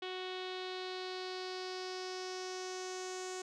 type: tone with low-pass filter sweep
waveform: sawtooth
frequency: 370 Hz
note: F#4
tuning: in tune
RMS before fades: -42 dBFS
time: 0.02-3.42 s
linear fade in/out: 5 ms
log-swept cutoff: 3400 to 7000 Hz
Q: 3.7
effects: none